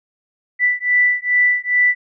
sine beating tone pair, 1975.5 / 1977.9 Hz, B6 / B6, 0 / +2 cents, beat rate 2.4 Hz, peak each -16 / -16 dBFS, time 0.59-1.95 s, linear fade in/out 50 ms, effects none

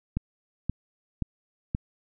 click train, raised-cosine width 5 ms, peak -14 dBFS, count 4, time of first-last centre 0.17-1.749 s, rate 1.9 Hz, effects none

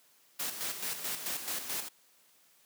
white noise with tremolo, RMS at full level -35 dBFS, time 0.39-1.89 s, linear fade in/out 10 ms, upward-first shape square, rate 4.6 Hz, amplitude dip 55%, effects white hiss -65 dBFS RMS until 2.65 s + high-pass 150 Hz 12 dB/octave

